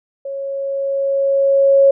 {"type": "tone with level ramp", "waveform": "sine", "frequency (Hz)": 550, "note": "C#5", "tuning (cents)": -14, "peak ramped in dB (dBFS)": [-23, -6], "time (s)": [0.25, 1.91], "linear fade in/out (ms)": 5, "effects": []}